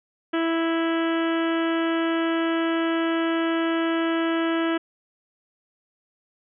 harmonic tone, 329.6 Hz, E4, in tune, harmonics 1 / 2 / 3 / 4 / 5 / 6 / 7 / 8 / 9 / 10, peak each -22 / -30 / -35 / -32 / -33 / -38 / -41 / -42 / -38 / -43 dBFS, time 0.33-4.78 s, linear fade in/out 10 ms, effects none

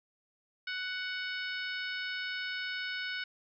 harmonic tone with a mistuned harmonic, 743 Hz, F#5, 7 cents sharp, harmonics 2 / 3 / 4 / 5 / 6 / 7, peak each -37 / -41 / -43 / -45 / -47 / -48 dBFS, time 0.67-3.24 s, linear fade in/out 5 ms, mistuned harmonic 6, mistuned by -21 cents, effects none

